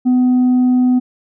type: tone with tanh clipping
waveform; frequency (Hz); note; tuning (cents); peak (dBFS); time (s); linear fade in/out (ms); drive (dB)
sine; 251.2; B3; +30; -10; 0.05-1; 20; 2
effects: none